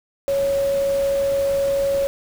sine tone in noise, 554.4 Hz, C#5, in tune, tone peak -17 dBFS, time 0.28-2.07 s, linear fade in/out 0 ms, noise pink, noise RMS -35 dBFS, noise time 0.28-2.07 s, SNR +15 dB, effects none

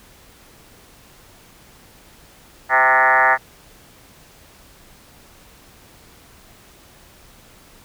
sine tone with frequency modulation, 1318.5 Hz, E6, in tune, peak -11 dBFS, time 2.69-3.38 s, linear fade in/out 50 ms, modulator 133 Hz, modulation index 4.8, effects pink hiss -48 dBFS RMS until 7.84 s

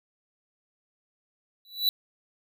square tone with exponential growth, 3951 Hz, B7, in tune, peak -18 dBFS, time 1.65-1.89 s, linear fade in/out 1 ms, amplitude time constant 52 ms, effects none

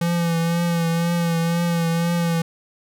square tone with vibrato, 169 Hz, E3, 43 cents sharp, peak -19 dBFS, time 0.01-2.42 s, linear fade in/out 5 ms, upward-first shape triangle, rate 2 Hz, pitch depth 37 cents each way, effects none

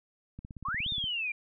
click train, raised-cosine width 5 ms, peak -30 dBFS, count 12, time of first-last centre 0.39-1.041 s, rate 16.9 Hz
sine exponential two-way sweep, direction up then down, 1025 to 3729 to 2348 Hz, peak -30 dBFS, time 0.65-1.32 s, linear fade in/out 5 ms, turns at 0.89 s
effects none

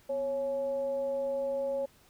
sine tone with frequency modulation, 550 Hz, C#5, 14 cents flat, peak -29 dBFS, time 0.09-1.86 s, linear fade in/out 10 ms, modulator 299 Hz, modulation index 0.3, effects pink hiss -62 dBFS RMS until 2.09 s

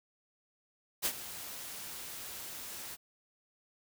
white noise with ADSR envelope, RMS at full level -30 dBFS, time 1.02-2.97 s, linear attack 36 ms, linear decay 63 ms, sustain -14 dB, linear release 36 ms, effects none

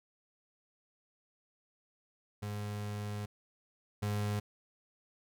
35% pulse tone pair in turn, 103.83 / 103.83 Hz, G#2 / G#2, 0 / 0 cents, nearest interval unison, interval 0 cents, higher neither, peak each -35 / -30 dBFS, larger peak second, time 2.42-3.26 / 4.02-4.4 s, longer first, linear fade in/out 10 ms, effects none

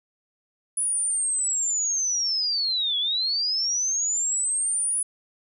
sine linear two-way sweep, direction down then up, 9956 to 3322 to 9956 Hz, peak -22 dBFS, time 0.77-5.03 s, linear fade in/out 5 ms, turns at 2.98 s, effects none

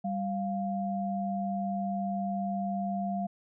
sine tone pair together, 196.01 / 698.5 Hz, G3 / F5, 0 / 0 cents, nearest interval octave + minor seventh, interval 2200 cents, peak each -31 / -33 dBFS, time 0.04-3.27 s, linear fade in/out 10 ms, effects none

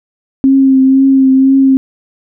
sine tone with vibrato, 267 Hz, C4, 35 cents sharp, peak -4 dBFS, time 0.44-1.77 s, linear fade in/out 0 ms, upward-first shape triangle, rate 2 Hz, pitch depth 27 cents each way, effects none

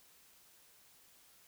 silence, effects white hiss -64 dBFS RMS until 1.47 s

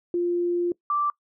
sine tone pair in turn, 349.2 / 1171.5 Hz, F4 / D6, 0 / -5 cents, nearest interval octave + major sixth, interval 2095 cents, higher second, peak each -21 dBFS, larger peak neither, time 0.14-0.72 / 0.9-1.1 s, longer first, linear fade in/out 2 ms, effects noise-tail reverb RT60 0.1 s tail -22 dB re dry

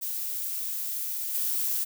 violet noise with level steps, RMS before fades -32 / -28 dBFS, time 0.01-1.85 s, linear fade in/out 20 ms, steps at 1.33 s, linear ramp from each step 20 ms, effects none

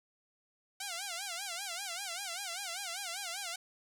5% pulse tone with vibrato, 740 Hz, F#5, in tune, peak -26 dBFS, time 0.8-3.56 s, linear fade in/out 5 ms, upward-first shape sine, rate 5.1 Hz, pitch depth 170 cents each way, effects none

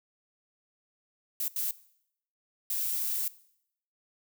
violet noise bursts at uneven times, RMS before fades -31 dBFS, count 3, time 1.4-1.48 / 1.56-1.71 / 2.7-3.28 s, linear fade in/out 2 ms, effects noise-tail reverb RT60 0.7 s tail -19 dB re dry

